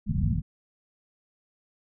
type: low-pass noise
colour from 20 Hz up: white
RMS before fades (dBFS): -25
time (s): 0.06-0.42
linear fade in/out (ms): 50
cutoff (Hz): 220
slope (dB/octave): 96
effects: none